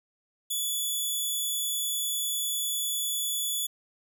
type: tone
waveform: 10% pulse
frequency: 3430 Hz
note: A7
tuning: 45 cents flat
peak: -20 dBFS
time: 0.5-3.67 s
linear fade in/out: 10 ms
effects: none